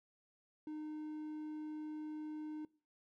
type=tone; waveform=triangle; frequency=306.3 Hz; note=D#4; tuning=27 cents flat; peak=-40 dBFS; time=0.67-2.65 s; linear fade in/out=2 ms; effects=noise-tail reverb RT60 0.4 s tail -22 dB re dry